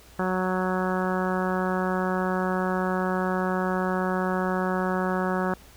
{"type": "harmonic tone", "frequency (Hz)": 185, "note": "F#3", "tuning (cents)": 0, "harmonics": [1, 2, 3, 4, 5, 6, 7, 8, 9], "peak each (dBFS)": [-27, -30, -32, -33, -34, -35, -35, -36, -37], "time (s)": [0.19, 5.54], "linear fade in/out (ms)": 2, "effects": ["added 60 Hz sine -52 dBFS peak until 5.76 s", "pink hiss -52 dBFS RMS until 5.76 s"]}